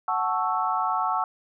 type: chord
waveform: sine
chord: F# minor seventh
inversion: none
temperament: equal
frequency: 740 / 880 / 1108.7 / 1318.5 Hz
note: F#5 / A5 / C#6 / E6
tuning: 0 / 0 / 0 / 0 cents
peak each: -28 dBFS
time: 0.08-1.24 s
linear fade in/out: 2 ms
effects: none